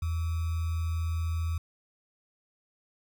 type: tone with sample-and-hold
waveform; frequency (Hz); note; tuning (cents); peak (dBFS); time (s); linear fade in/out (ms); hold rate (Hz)
sine; 82.41; E2; 0; -27; 0.02-1.58; 5; 1225
effects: none